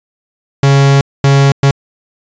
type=tone bursts at uneven times; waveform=45% pulse; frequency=138.6 Hz; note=C#3; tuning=in tune; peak=-5 dBFS; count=3; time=0.63-1.01 / 1.24-1.52 / 1.63-1.71 s; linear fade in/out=2 ms; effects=resampled to 16000 Hz